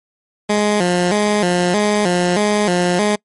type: tone with vibrato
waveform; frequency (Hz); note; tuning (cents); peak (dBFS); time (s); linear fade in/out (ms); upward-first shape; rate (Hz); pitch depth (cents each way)
15% pulse; 192.5; G3; -31; -7; 0.49-3.16; 10; square; 1.6; 140
effects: noise-tail reverb RT60 0.1 s tail -25 dB re dry + MP3 48 kbps